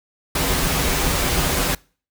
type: noise with comb filter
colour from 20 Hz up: pink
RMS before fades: -20 dBFS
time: 0.35-1.75 s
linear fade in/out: 5 ms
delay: 9.3 ms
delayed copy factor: -0.55
effects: noise-tail reverb RT60 0.4 s tail -25 dB re dry